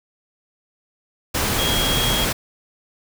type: tone in noise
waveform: sine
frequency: 3275 Hz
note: G#7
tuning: 25 cents flat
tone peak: -22 dBFS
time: 1.58-2.25 s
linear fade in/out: 10 ms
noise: pink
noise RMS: -21 dBFS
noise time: 1.34-2.33 s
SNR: -4 dB
effects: none